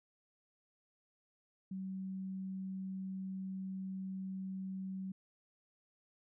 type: tone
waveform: sine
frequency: 190 Hz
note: F#3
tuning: 46 cents sharp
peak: -39 dBFS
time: 1.71-5.12 s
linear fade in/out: 5 ms
effects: none